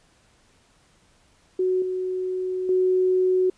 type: tone with level steps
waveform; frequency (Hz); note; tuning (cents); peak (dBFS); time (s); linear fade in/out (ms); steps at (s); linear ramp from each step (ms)
sine; 370; F#4; 0; -19 / -24 / -17; 1.59-3.5; 5; 1.82 / 2.69; 2
effects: pink hiss -60 dBFS RMS until 3.57 s + resampled to 22050 Hz